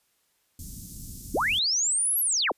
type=band-stop noise; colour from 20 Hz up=pink; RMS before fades=-40 dBFS; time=0.59-1.59 s; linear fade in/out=2 ms; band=230 to 6000 Hz; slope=24 dB/octave
type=linear two-way sweep; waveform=sine; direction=up then down; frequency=180.7 to 11800 to 180.7 Hz; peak=-22 dBFS; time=1.34-2.52 s; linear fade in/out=5 ms; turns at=2.2 s
effects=white hiss -70 dBFS RMS until 2.57 s + resampled to 32000 Hz